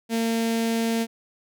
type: tone with notch filter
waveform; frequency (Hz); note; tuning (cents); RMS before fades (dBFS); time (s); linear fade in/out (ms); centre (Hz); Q
sawtooth; 228; A#3; -38; -24; 0.09-1.07; 50; 1200; 1.5
effects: none

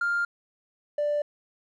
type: tone pair in turn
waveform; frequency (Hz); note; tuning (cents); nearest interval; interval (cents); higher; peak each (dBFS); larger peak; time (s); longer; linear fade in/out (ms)
triangle; 1400 / 588.6; F6 / D5; +4 / +4; octave + minor third; 1500; first; -20; neither; 0.01-0.25 / 0.98-1.22; neither; 5
effects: tanh soft clip ceiling -20 dBFS + resampled to 24000 Hz

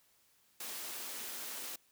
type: high-pass noise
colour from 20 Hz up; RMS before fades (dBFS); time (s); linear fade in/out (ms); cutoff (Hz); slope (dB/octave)
white; -43; 0.6-1.76; 5; 200; 24
effects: white hiss -70 dBFS RMS until 1.91 s

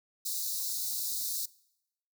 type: high-pass noise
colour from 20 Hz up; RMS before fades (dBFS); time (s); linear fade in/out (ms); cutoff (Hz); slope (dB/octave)
white; -34; 0.25-1.46; 10; 3800; 96
effects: noise-tail reverb RT60 0.8 s tail -22 dB re dry

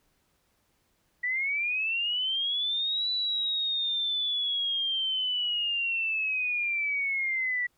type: linear two-way sweep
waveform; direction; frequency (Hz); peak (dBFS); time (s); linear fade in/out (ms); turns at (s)
sine; up then down; 1945 to 3975 to 1945; -26; 1.23-7.67; 10; 3.1
effects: pink hiss -71 dBFS RMS until 7.77 s

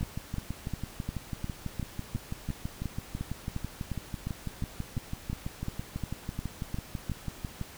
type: two click trains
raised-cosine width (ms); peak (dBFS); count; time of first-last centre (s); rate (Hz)
5; -21 / -20; 47 / 21; 0.01-7.613 / 0.03-7.097; 6.05 / 2.83
effects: pink hiss -48 dBFS RMS until 7.77 s

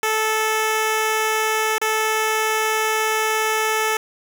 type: tone with dropouts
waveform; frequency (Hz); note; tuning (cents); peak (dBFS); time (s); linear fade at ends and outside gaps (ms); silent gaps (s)
10% pulse; 436.9; A4; -12; -10; 0.03-3.97; 2; 1.782-1.815
effects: none

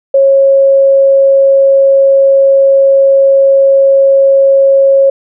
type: tone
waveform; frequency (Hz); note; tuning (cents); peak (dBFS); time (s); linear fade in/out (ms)
sine; 546; C#5; -26; -3; 0.14-5.1; 5
effects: none

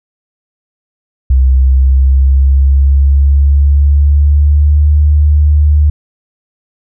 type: tone with pitch glide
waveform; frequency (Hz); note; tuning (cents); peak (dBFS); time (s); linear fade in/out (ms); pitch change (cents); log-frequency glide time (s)
sine; 65.1 to 74.35; C2 to D2; -8 to +22; -4; 1.3-5.9; 5; +230; 1.47-4.9
effects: none

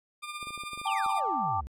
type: tone with tremolo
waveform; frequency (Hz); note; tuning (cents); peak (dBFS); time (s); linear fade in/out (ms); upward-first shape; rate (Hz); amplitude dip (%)
20% pulse; 1200; D6; +37; -29; 0.22-1.21; 20; triangle; 16; 65
type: clicks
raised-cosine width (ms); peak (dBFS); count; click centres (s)
2; -35; 9; 0.428 / 0.471 / 0.506 / 0.577 / 0.636 / 0.733 / 0.776 / 0.815 / 1.062
type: chord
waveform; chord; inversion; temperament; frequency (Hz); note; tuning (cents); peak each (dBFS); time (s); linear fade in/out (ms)
sine; G suspended second; none; just; 784 / 882 / 1176; G5 / A5 / D6; 0 / +4 / +2; -31; 0.85-1.61; 10
type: exponential sweep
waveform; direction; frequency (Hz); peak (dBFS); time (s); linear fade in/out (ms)
triangle; down; 3322 to 57.9; -34; 0.87-1.67; 0
effects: resampled to 32000 Hz

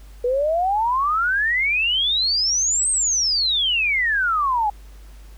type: exponential two-way sweep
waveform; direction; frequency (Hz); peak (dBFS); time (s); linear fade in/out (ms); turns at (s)
sine; up then down; 477 to 8520 to 811; -17; 0.24-4.7; 5; 2.9
effects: added 50 Hz sine -39 dBFS peak until 5.37 s + pink hiss -53 dBFS RMS until 5.37 s

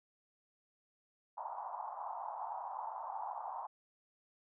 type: band-pass noise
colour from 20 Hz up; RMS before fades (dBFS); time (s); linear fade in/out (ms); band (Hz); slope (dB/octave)
white; -43; 1.37-3.67; 10; 750 to 980; 48
effects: none

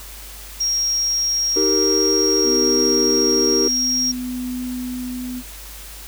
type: tone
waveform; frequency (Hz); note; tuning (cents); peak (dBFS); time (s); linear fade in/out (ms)
sine; 5600; F8; +4; -17; 0.6-4.12; 10
type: chord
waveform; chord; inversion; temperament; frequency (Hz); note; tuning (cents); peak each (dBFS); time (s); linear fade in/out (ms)
triangle; Eb major; none; equal with one note detuned; 313.1 / 392 / 466.2; Eb4 / G4 / Bb4; +11 / 0 / 0; -20 / -18 / -21; 1.56-3.68; 5
type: tone with tremolo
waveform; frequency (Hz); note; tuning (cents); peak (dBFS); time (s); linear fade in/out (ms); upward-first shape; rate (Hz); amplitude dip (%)
sine; 250.4; B3; +24; -23; 2.43-5.43; 50; triangle; 0.61; 25
effects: added 50 Hz sine -38 dBFS peak until 6.07 s + white hiss -38 dBFS RMS until 6.07 s

